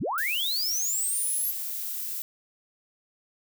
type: linear sweep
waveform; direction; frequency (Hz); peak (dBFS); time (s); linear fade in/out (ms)
sine; up; 55 to 11840; -26; 0-1.52; 20
type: noise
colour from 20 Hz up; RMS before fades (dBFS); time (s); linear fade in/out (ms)
violet; -33; 0.18-2.22; 0
effects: none